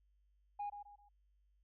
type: tone with echo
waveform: sine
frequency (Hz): 820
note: G#5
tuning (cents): -22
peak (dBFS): -37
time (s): 0.59-0.7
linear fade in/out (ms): 10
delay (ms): 130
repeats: 3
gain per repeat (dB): -9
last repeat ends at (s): 1.09
effects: tanh soft clip ceiling -36 dBFS + added 50 Hz sine -70 dBFS peak until 1.63 s